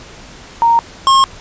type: tone pair in turn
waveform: sine / square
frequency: 929 / 1075.7 Hz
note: A#5 / C6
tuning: -6 / +48 cents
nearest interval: minor third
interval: 254 cents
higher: second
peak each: -7 dBFS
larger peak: neither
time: 0.62-0.79 / 1.07-1.24 s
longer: neither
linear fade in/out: 0 ms
effects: pink hiss -36 dBFS RMS until 1.4 s + resampled to 16000 Hz